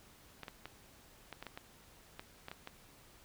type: clicks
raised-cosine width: 0.3 ms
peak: -28 dBFS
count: 11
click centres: 0.433 / 0.482 / 0.656 / 1.327 / 1.426 / 1.467 / 1.575 / 2.195 / 2.484 / 2.515 / 2.674 s
effects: pink hiss -61 dBFS RMS until 3.24 s